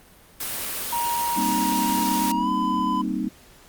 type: noise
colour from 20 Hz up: white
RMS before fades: -29 dBFS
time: 0.4-2.32 s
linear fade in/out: 5 ms
type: tone with pitch glide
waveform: triangle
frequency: 945 to 1007 Hz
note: A#5 to B5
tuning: +23 to +33 cents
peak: -21 dBFS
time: 0.92-3.02 s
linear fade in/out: 10 ms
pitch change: +110 cents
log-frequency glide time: 2.35-2.49 s
type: chord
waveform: sine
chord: C minor seventh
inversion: second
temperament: equal with one note detuned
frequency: 196 / 233.1 / 263.4 / 311.1 Hz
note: G3 / Bb3 / C4 / Eb4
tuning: 0 / 0 / +12 / 0 cents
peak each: -29 dBFS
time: 1.36-3.29 s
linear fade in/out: 10 ms
effects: pink hiss -51 dBFS RMS until 3.68 s + Opus 32 kbps